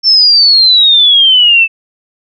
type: exponential sweep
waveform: sine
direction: down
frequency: 5400 to 2624 Hz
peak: -3 dBFS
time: 0.03-1.68 s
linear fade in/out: 50 ms
effects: none